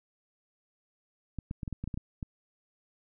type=clicks; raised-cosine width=5 ms; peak=-23 dBFS; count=10; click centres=1.387 / 1.511 / 1.632 / 1.678 / 1.727 / 1.84 / 1.876 / 1.942 / 1.975 / 2.228 s; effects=none